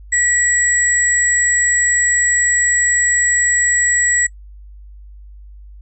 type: tone pair together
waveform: sine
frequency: 1936 / 7750 Hz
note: B6 / B8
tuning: -35 / -34 cents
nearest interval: 2 octaves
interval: 2401 cents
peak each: -15 dBFS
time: 0.12-4.27 s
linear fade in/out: 10 ms
effects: noise-tail reverb RT60 0.1 s tail -26 dB re dry + added 50 Hz sine -35 dBFS peak until 5.81 s